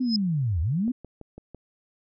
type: linear two-way sweep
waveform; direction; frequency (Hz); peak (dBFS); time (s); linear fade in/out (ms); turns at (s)
sine; down then up; 261.6 to 73.42 to 261.6; -22; 0-0.92; 10; 0.61
type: tone with exponential growth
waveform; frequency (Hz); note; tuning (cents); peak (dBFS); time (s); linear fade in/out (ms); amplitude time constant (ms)
sine; 5100; D#8; +42; -20; 0.01-0.16; 2; 32
type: click train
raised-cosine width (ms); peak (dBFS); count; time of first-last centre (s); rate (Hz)
2; -28; 5; 0.88-1.547; 6
effects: none